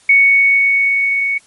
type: tone with level ramp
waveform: sine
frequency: 2223 Hz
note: C#7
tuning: 4 cents sharp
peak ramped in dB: -5 to -14 dBFS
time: 0.09-1.38 s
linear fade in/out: 5 ms
effects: white hiss -49 dBFS RMS until 1.46 s + MP3 48 kbps